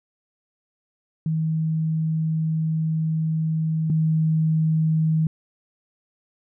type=tone pair in turn; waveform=sine; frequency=159.2 / 158.59 Hz; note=D#3 / D#3; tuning=+40 / +33 cents; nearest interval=unison; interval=7 cents; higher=first; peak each=-20 / -17 dBFS; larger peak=second; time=1.26-3.9 / 3.9-5.27 s; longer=first; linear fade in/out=2 ms; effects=none